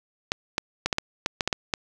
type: clicks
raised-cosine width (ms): 0.2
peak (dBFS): -6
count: 10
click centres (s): 0.319 / 0.581 / 0.86 / 0.928 / 0.984 / 1.261 / 1.408 / 1.476 / 1.528 / 1.738
effects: none